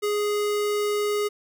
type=tone; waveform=square; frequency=415.3 Hz; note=G#4; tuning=in tune; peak=-23 dBFS; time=0.02-1.29 s; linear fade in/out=20 ms; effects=none